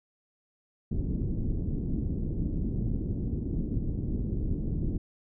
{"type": "low-pass noise", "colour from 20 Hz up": "pink", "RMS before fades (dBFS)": -30, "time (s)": [0.91, 4.98], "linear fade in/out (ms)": 5, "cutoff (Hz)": 310, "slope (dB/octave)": 24, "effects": []}